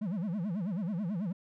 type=tone with vibrato; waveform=triangle; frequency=189.1 Hz; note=F#3; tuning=38 cents sharp; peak=-29 dBFS; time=0.01-1.33 s; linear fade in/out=10 ms; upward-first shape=sine; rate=9.2 Hz; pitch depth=260 cents each way; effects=none